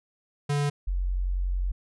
square / sine tone pair in turn, 144.4 / 45.48 Hz, D3 / F#1, -29 / -29 cents, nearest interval octave + minor sixth, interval 2000 cents, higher first, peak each -24 dBFS, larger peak neither, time 0.49-0.7 / 0.87-1.72 s, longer second, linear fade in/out 10 ms, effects resampled to 24000 Hz

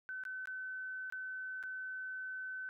sine tone with dropouts, 1520 Hz, F#6, 46 cents sharp, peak -40 dBFS, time 0.09-2.69 s, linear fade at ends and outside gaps 0 ms, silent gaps 0.237-0.252 / 0.456-0.473 / 1.1-1.124 / 1.628-1.636 s, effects none

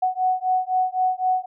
sine beating tone pair, 740 / 743.9 Hz, F#5 / F#5, 0 / +9 cents, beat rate 3.9 Hz, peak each -22 dBFS, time 0.02-1.46 s, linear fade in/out 10 ms, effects none

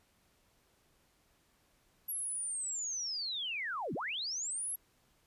sine linear two-way sweep, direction down then up, 11490 to 123.47 to 11490 Hz, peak -35 dBFS, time 2.08-4.76 s, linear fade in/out 10 ms, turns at 3.94 s, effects pink hiss -71 dBFS RMS until 5.26 s + resampled to 32000 Hz

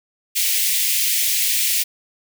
white high-pass noise, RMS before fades -19 dBFS, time 0.35-1.84 s, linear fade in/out 20 ms, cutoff 2000 Hz, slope 48 dB/octave, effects none

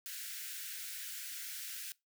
white high-pass noise, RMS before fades -44 dBFS, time 0.06-1.92 s, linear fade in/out 0 ms, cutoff 1400 Hz, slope 96 dB/octave, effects noise-tail reverb RT60 0.2 s tail -22 dB re dry

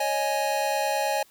square chord, C# suspended second, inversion none, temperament just, 554.4 / 623.7 / 831.5 Hz, C#5 / D#5 / G#5, 0 / +4 / +2 cents, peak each -30 / -30 / -27 dBFS, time 0-1.23 s, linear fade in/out 5 ms, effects white hiss -58 dBFS RMS until 1.3 s

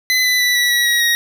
25% pulse tone with pitch steps, 2020 / 1996.8 / 1973.9 / 1951.2 / 1928.8 / 1906.6 / 1884.7 Hz, B6 / B6 / B6 / B6 / B6 / A#6 / A#6, +39 / +19 / -1 / -21 / -41 / +39 / +19 cents, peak -9 dBFS, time 0.1-1.15 s, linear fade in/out 0 ms, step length 150 ms, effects none

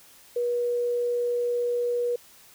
sine tone, 482.6 Hz, B4, 40 cents flat, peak -23 dBFS, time 0.36-2.16 s, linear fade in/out 5 ms, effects white hiss -53 dBFS RMS until 2.54 s

